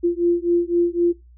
sine beating tone pair, 344 / 347.9 Hz, F4 / F4, -26 / -7 cents, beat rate 3.9 Hz, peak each -19 dBFS, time 0.03-1.13 s, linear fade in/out 20 ms, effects noise-tail reverb RT60 0.2 s tail -18 dB re dry + added 60 Hz sine -45 dBFS peak until 1.37 s

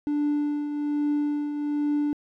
triangle tone with tremolo, 293.7 Hz, D4, in tune, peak -18 dBFS, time 0.07-2.13 s, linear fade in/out 0 ms, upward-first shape triangle, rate 1.2 Hz, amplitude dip 60%, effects tanh soft clip ceiling -16 dBFS

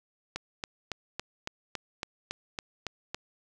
click train, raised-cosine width 0.2 ms, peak -16 dBFS, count 11, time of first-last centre 0.36-3.146 s, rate 3.59 Hz, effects none

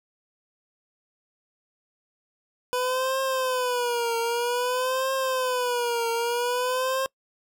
25% pulse tone with vibrato, 495.9 Hz, B4, 7 cents sharp, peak -20 dBFS, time 2.73-7.06 s, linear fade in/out 0 ms, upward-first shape triangle, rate 0.52 Hz, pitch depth 130 cents each way, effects noise-tail reverb RT60 0.1 s tail -25 dB re dry

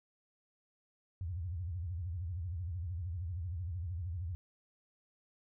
sine tone with vibrato, 87 Hz, F2, 6 cents flat, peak -36 dBFS, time 1.21-4.35 s, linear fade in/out 0 ms, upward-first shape sine, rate 13 Hz, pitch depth 190 cents each way, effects none

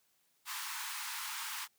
pink high-pass noise, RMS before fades -41 dBFS, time 0.45-1.68 s, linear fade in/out 50 ms, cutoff 860 Hz, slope 96 dB/octave, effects white hiss -74 dBFS RMS until 1.78 s + high-pass 80 Hz 12 dB/octave

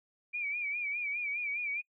sine tone with vibrato, 2349 Hz, D7, in tune, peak -32 dBFS, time 0.33-1.82 s, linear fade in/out 20 ms, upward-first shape sine, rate 4.9 Hz, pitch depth 79 cents each way, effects noise-tail reverb RT60 0.1 s tail -25 dB re dry

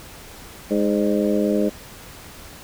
harmonic tone with a mistuned harmonic, 103.83 Hz, G#2, in tune, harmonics 2 / 3 / 4 / 5 / 6, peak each -21 / -23 / -24 / -25 / -26 dBFS, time 0.7-1.7 s, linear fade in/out 20 ms, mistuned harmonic 6, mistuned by -43 cents, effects pink hiss -41 dBFS RMS until 2.63 s

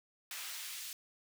pink noise with high-pass filter sweep, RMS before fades -44 dBFS, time 0.31-0.93 s, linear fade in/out 2 ms, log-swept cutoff 1600 to 3400 Hz, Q 0.75, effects none

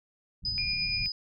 pink low-pass noise, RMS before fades -40 dBFS, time 0.42-1.09 s, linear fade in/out 20 ms, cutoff 170 Hz, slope 24 dB/octave
sine tone with tremolo, 4995 Hz, D#8, 6 cents sharp, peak -27 dBFS, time 0.45-1.12 s, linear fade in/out 2 ms, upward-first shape triangle, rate 8.6 Hz, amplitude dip 45%
sine tone, 2411 Hz, D7, 45 cents sharp, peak -32 dBFS, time 0.58-1.06 s, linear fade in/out 0 ms
effects none

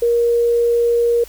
sine tone, 471.7 Hz, A#4, 20 cents sharp, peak -12 dBFS, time 0.02-1.24 s, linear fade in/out 5 ms, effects added 50 Hz sine -41 dBFS peak until 1.28 s + white hiss -42 dBFS RMS until 1.28 s

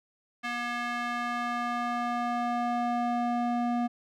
square tone with band-pass filter sweep, 240.1 Hz, B3, 49 cents flat, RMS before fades -30 dBFS, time 0.43-3.88 s, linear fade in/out 20 ms, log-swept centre 1900 to 500 Hz, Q 1.4, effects none

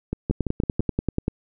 two click trains, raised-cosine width 3 ms, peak -9 / -12 dBFS, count 11 / 5, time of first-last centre 0.31-1.281 / 0.13-0.805 s, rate 10.3 / 5.93 Hz, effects none

